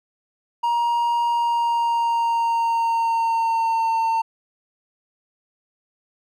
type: tone with pitch glide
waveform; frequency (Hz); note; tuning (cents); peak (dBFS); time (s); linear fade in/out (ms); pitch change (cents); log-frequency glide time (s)
triangle; 944 to 905; A#5 to A5; +22 to +48; -16; 0.63-4.22; 10; -74; 1.27-3.92
effects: none